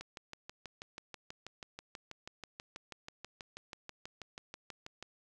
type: click train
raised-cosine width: 0.2 ms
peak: -27 dBFS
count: 32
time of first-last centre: 0.01-5.026 s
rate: 6.18 Hz
effects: none